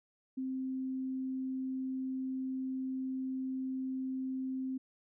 sine tone, 261.6 Hz, C4, in tune, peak -34 dBFS, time 0.37-4.78 s, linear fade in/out 10 ms, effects none

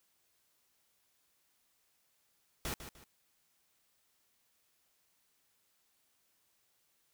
pink noise with echo, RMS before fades -38 dBFS, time 2.65-2.74 s, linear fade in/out 0 ms, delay 150 ms, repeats 2, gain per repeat -10 dB, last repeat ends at 3.04 s, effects white hiss -75 dBFS RMS until 7.13 s

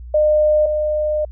sine tone pair in turn, 607 / 607 Hz, D#5 / D#5, -43 / -43 cents, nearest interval unison, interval 0 cents, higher neither, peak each -11 / -16 dBFS, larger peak first, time 0.14-0.66 / 0.66-1.25 s, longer second, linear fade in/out 5 ms, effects added 60 Hz sine -31 dBFS peak until 1.31 s

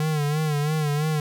square tone with vibrato, 150.9 Hz, D3, 47 cents sharp, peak -22 dBFS, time 0-1.2 s, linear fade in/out 2 ms, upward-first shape sine, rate 3 Hz, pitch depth 70 cents each way, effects none

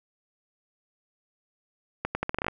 accelerating click train, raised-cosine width 0.5 ms, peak -12 dBFS, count 10, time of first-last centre 2.05-2.483 s, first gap 100 ms, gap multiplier 0.8, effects none

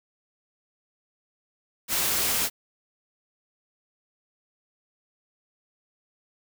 white noise with amplitude modulation, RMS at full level -24 dBFS, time 1.88-2.5 s, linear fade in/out 50 ms, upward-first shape sine, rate 258 Hz, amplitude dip 25%, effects none

